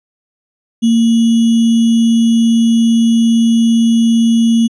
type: tone with sample-and-hold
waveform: sine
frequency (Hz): 229.4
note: A#3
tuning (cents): -28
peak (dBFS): -7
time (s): 0.82-4.68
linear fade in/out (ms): 20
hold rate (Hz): 3150
effects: resampled to 22050 Hz